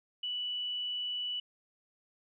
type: tone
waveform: sine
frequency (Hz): 2960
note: F#7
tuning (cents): 0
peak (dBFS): -33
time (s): 0.23-1.4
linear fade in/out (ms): 5
effects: none